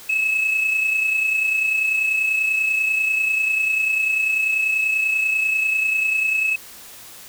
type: tone with amplitude modulation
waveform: sine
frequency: 2589 Hz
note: E7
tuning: 32 cents flat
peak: -13 dBFS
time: 0.09-6.56 s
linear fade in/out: 10 ms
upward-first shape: sine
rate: 30.2 Hz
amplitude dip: 55%
effects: tanh soft clip ceiling -14 dBFS + white hiss -41 dBFS RMS until 7.28 s